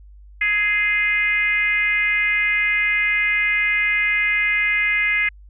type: tone with frequency modulation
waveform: sine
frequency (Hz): 2080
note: C7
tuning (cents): -11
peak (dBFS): -16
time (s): 0.41-5.29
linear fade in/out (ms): 5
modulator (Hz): 408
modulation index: 0.88
effects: added 50 Hz sine -41 dBFS peak until 5.49 s